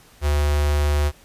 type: tone with notch filter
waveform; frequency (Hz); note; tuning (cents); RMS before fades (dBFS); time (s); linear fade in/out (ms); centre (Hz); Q
square; 73.42; D2; 0; -19; 0.21-1.12; 50; 210; 1.8
effects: pink hiss -51 dBFS RMS until 1.24 s + resampled to 32000 Hz